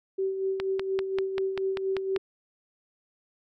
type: tone with tremolo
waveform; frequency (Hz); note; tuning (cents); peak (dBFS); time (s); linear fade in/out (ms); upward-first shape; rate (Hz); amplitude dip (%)
sine; 384.3; G4; -34; -24; 0.18-2.18; 10; sine; 4.2; 50
type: click train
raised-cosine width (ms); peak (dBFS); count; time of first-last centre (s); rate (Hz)
0.3; -16; 9; 0.6-2.163; 5.12
effects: none